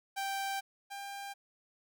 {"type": "tone pair in turn", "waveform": "sawtooth", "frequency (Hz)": [784, 796.8], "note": ["G5", "G5"], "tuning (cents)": [0, 28], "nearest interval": "unison", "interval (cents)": 28, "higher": "second", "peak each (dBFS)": [-30, -37], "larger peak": "first", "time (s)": [[0.16, 0.61], [0.9, 1.34]], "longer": "first", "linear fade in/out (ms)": 20, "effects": []}